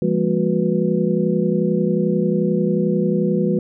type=tone cluster; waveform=sine; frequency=169.5 / 200.8 / 232 / 363.5 / 491.2 Hz; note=E3 / G3 / A#3 / F#4 / B4; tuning=+49 / +42 / -8 / -31 / -9 cents; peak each=-21 / -20 / -25 / -22 / -24 dBFS; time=0.02-3.59 s; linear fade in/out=2 ms; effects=none